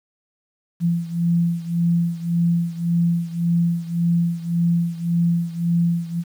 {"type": "beating tone pair", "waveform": "sine", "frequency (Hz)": [169.8, 171.6], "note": ["F3", "F3"], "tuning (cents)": [-48, -30], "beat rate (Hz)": 1.8, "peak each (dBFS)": [-19, -22], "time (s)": [0.8, 6.24], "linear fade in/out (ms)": 50, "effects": ["8-bit"]}